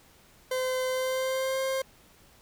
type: tone with pitch glide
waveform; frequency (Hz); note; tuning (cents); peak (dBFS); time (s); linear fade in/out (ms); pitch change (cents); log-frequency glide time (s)
40% pulse; 514 to 530.3; C5 to C5; -31 to +23; -26; 0.51-1.82; 5; +54; 0.89-1.6
effects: pink hiss -58 dBFS RMS until 2.41 s